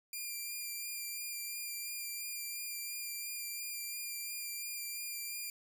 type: tone with vibrato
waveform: 5% pulse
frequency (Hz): 2388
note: D7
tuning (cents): +28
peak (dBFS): -30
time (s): 0.13-5.5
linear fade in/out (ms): 2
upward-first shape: sine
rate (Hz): 2.9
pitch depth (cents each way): 17
effects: none